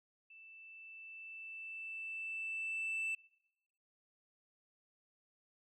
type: tone with level ramp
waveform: sine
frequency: 2651 Hz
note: E7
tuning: 9 cents sharp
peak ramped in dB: -55 to -32 dBFS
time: 0.3-3.15 s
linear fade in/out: 5 ms
effects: noise-tail reverb RT60 0.9 s tail -23 dB re dry + tanh soft clip ceiling -34 dBFS